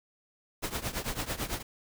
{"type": "noise with tremolo", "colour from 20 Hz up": "pink", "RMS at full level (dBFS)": -31, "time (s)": [0.62, 1.63], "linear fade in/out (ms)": 20, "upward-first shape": "triangle", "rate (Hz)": 9, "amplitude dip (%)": 90, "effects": []}